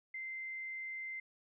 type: tone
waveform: sine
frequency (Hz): 2080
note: C7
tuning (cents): -11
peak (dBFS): -40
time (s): 0.14-1.2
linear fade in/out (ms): 5
effects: none